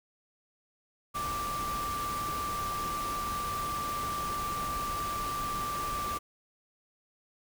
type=tone in noise; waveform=sine; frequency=1174.7 Hz; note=D6; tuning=in tune; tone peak=-32 dBFS; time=1.14-6.19 s; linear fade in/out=20 ms; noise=pink; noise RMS=-39 dBFS; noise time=1.14-6.19 s; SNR=+4 dB; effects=none